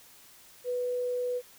sine tone, 493.9 Hz, B4, in tune, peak -28 dBFS, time 0.64-1.42 s, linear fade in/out 50 ms, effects white hiss -55 dBFS RMS until 1.58 s

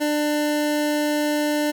25% pulse tone, 297.8 Hz, D4, 24 cents sharp, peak -16 dBFS, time 0-1.72 s, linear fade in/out 20 ms, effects none

